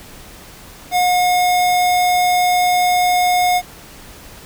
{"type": "tone", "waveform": "square", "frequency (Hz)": 721, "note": "F#5", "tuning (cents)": -45, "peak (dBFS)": -13, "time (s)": [0.91, 3.62], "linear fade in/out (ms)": 50, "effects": ["pink hiss -39 dBFS RMS until 4.45 s"]}